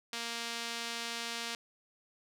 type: tone with band-pass filter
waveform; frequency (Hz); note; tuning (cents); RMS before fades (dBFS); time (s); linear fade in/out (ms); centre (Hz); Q
sawtooth; 233.1; A#3; 0; -39; 0.13-1.55; 2; 4200; 0.89
effects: none